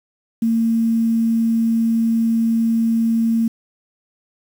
sine tone with quantisation, 227.7 Hz, A#3, 40 cents flat, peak -14 dBFS, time 0.42-3.48 s, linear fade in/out 5 ms, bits 7, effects none

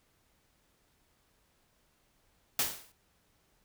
white noise with exponential decay, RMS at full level -26 dBFS, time 2.59-2.92 s, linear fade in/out 2 ms, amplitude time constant 71 ms, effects pink hiss -71 dBFS RMS until 3.64 s

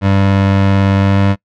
25% pulse tone with pitch glide, 98 to 98.74 Hz, G2 to G2, 0 to +13 cents, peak -5 dBFS, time 0.01-1.36 s, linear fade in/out 50 ms, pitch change +13 cents, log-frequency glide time 0.97-1.2 s, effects noise-tail reverb RT60 0.1 s tail -24 dB re dry + low-pass 3000 Hz 12 dB/octave

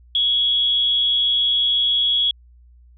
sine tone with amplitude modulation, 3342 Hz, G#7, 10 cents sharp, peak -14 dBFS, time 0.15-2.31 s, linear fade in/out 2 ms, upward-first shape sine, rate 272 Hz, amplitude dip 30%, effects added 60 Hz sine -46 dBFS peak until 2.97 s

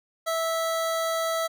25% pulse tone, 655 Hz, E5, 11 cents flat, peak -21 dBFS, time 0.26-1.48 s, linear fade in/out 20 ms, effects none

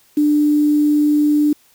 sine tone with quantisation, 297 Hz, D4, 20 cents sharp, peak -11 dBFS, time 0.17-1.53 s, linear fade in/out 5 ms, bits 6, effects white hiss -54 dBFS RMS until 1.74 s

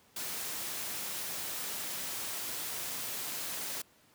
white noise, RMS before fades -38 dBFS, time 0.16-3.82 s, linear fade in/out 5 ms, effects pink hiss -64 dBFS RMS until 4.14 s + high-pass 100 Hz 12 dB/octave

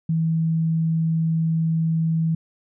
sine tone, 162.3 Hz, E3, 27 cents flat, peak -18 dBFS, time 0.09-2.35 s, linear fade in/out 5 ms, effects none

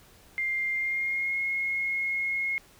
sine tone with pitch glide, 2100 to 2159 Hz, C7 to C#7, +6 to -46 cents, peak -26 dBFS, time 0.38-2.58 s, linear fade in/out 0 ms, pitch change +48 cents, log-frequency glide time 0.71-1.38 s, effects pink hiss -56 dBFS RMS until 2.79 s

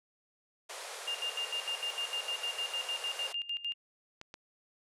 pink band-pass noise, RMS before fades -44 dBFS, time 0.69-3.33 s, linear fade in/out 10 ms, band 450 to 11000 Hz, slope 48 dB/octave
sine tone with tremolo, 2809 Hz, F7, 9 cents sharp, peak -32 dBFS, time 1.07-3.74 s, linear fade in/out 10 ms, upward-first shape square, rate 6.6 Hz, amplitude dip 80%
clicks, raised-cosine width 0.2 ms, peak -28 dBFS, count 2, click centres 4.214 / 4.341 s
effects none

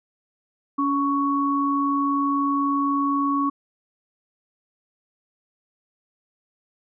sine tone pair together, 281.7 / 1114 Hz, C#4 / C#6, +28 / +8 cents, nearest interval 2 octaves, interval 2380 cents, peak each -22 dBFS, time 0.78-3.5 s, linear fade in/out 10 ms, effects none

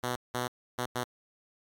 5% pulse tone bursts at uneven times, 123.47 Hz, B2, in tune, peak -19 dBFS, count 4, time 0.03-0.16 / 0.34-0.48 / 0.78-0.86 / 0.95-1.04 s, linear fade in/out 10 ms, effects AAC 64 kbps

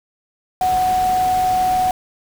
sine tone in noise, 740 Hz, F#5, in tune, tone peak -14 dBFS, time 0.61-1.91 s, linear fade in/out 2 ms, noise pink, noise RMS -30 dBFS, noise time 0.61-1.91 s, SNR +13 dB, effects none

